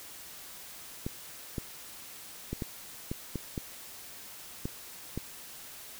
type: clicks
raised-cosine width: 3 ms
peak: -20 dBFS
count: 9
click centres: 1.065 / 1.582 / 2.53 / 2.622 / 3.115 / 3.357 / 3.578 / 4.655 / 5.176 s
effects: white hiss -47 dBFS RMS until 5.99 s